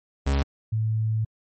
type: tone pair in turn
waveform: 40% pulse / sine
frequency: 69.3 / 110.01 Hz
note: C#2 / A2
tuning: 0 / 0 cents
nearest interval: minor sixth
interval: 800 cents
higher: second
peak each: -19 / -21 dBFS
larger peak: first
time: 0.26-0.43 / 0.72-1.25 s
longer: second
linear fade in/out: 10 ms
effects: MP3 32 kbps